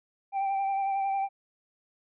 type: tone with vibrato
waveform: triangle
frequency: 784 Hz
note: G5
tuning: in tune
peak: -24 dBFS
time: 0.32-1.29 s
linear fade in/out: 50 ms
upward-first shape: sine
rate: 11 Hz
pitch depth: 22 cents each way
effects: resampled to 8000 Hz